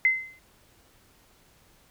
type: tone with exponential decay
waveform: sine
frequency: 2061 Hz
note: C7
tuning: 27 cents flat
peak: -15 dBFS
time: 0.05-0.39 s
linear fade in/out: 1 ms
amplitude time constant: 73 ms
effects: pink hiss -60 dBFS RMS until 1.9 s